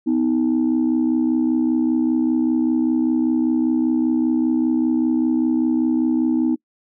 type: tone pair together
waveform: sine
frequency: 250.6 / 315.7 Hz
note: B3 / D#4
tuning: +25 / +25 cents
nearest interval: major third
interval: 400 cents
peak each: -17 dBFS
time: 0.06-6.56 s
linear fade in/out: 20 ms
effects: noise-tail reverb RT60 0.1 s tail -25 dB re dry + tanh soft clip ceiling -11 dBFS